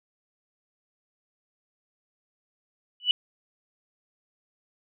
sine tone with exponential growth, 2960 Hz, F#7, in tune, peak -13 dBFS, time 3-3.11 s, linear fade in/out 1 ms, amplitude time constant 22 ms, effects none

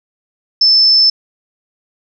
sine tone, 5274 Hz, E8, in tune, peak -6 dBFS, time 0.61-1.1 s, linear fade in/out 5 ms, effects none

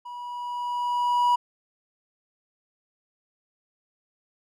triangle tone with level ramp, 972 Hz, B5, 28 cents flat, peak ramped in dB -34 to -15 dBFS, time 0.05-1.36 s, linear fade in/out 10 ms, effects none

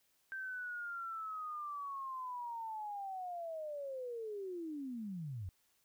sine linear sweep, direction down, 1568 to 84.6 Hz, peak -40 dBFS, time 0.32-5.49 s, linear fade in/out 0 ms, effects white hiss -75 dBFS RMS until 5.84 s

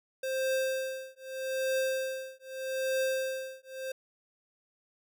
square tone with tremolo, 526 Hz, C5, 9 cents sharp, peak -27 dBFS, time 0.23-3.92 s, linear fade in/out 5 ms, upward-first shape triangle, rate 0.81 Hz, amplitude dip 100%, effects none

